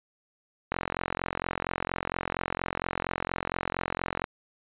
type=click train; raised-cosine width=0.5 ms; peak=-13 dBFS; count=157; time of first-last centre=0.72-4.241 s; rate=44.3 Hz; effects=resampled to 8000 Hz